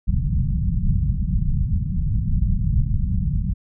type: low-pass noise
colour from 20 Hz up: pink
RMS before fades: -20 dBFS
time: 0.07-3.54 s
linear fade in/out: 20 ms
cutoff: 190 Hz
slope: 48 dB/octave
effects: none